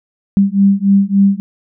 sine beating tone pair, 196 / 199.5 Hz, G3 / G3, 0 / +31 cents, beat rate 3.5 Hz, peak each -11 dBFS, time 0.37-1.4 s, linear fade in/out 0 ms, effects none

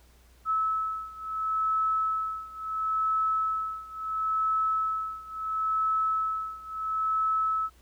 sine beating tone pair, 1300 / 1300.73 Hz, E6 / E6, -24 / -24 cents, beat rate 0.73 Hz, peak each -28 / -30 dBFS, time 0.45-7.7 s, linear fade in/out 50 ms, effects added 60 Hz sine -56 dBFS peak until 7.81 s + pink hiss -62 dBFS RMS until 7.81 s

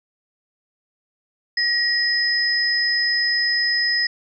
sine tone pair together, 1900 / 5064 Hz, A#6 / D#8, +33 / +30 cents, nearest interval octave + perfect fourth, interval 1697 cents, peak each -20 / -20 dBFS, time 1.57-4.07 s, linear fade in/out 5 ms, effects none

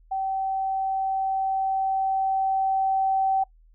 sine tone with level ramp, 770 Hz, G5, 31 cents flat, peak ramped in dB -24 to -19 dBFS, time 0.11-3.44 s, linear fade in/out 10 ms, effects noise-tail reverb RT60 0.1 s tail -22 dB re dry + added 40 Hz sine -52 dBFS peak until 3.74 s

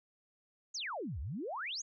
sine exponential two-way sweep, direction down then up, 7040 to 62 to 7040 Hz, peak -37 dBFS, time 0.74-1.82 s, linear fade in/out 10 ms, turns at 1.2 s, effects none

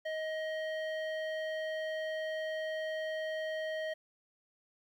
square tone with low-pass filter, 629 Hz, D#5, 19 cents sharp, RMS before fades -37 dBFS, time 0.05-3.94 s, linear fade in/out 10 ms, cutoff 2600 Hz, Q 1.6, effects 11-bit

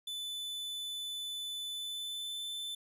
45% pulse tone with pitch glide, 3500 to 3526 Hz, A7 to A7, -10 to +3 cents, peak -37 dBFS, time 0.07-2.75 s, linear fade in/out 5 ms, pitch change +13 cents, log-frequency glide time 1.71-2.47 s, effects resampled to 32000 Hz + 13-bit

